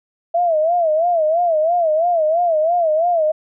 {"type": "tone with vibrato", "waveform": "sine", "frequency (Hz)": 659.3, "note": "E5", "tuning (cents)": 0, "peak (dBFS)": -13, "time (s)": [0.34, 3.32], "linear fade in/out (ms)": 10, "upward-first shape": "sine", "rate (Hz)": 3, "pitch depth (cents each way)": 130, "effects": []}